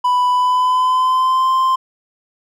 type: tone with pitch glide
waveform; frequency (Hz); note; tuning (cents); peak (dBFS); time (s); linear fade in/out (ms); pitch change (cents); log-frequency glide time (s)
triangle; 992 to 1044.3; B5 to C6; +7 to -4; -10; 0.04-1.76; 10; +89; 0.3-1.52
effects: none